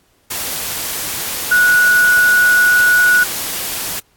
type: tone in noise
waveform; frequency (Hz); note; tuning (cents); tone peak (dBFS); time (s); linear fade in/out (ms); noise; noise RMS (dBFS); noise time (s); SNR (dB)
sine; 1467; F#6; -15; -8; 1.51-3.24; 10; white; -22; 0.3-4; +11
effects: pink hiss -57 dBFS RMS until 4.16 s + AAC 64 kbps